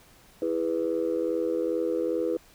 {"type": "chord", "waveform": "sine", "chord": "E major", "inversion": "none", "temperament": "just", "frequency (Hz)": [329.6, 412, 494.4], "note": ["E4", "G#4", "B4"], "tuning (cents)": [0, -14, 2], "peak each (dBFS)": [-28, -30, -27], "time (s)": [0.42, 2.37], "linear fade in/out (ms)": 2, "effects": ["tanh soft clip ceiling -17 dBFS", "pink hiss -56 dBFS RMS until 2.54 s"]}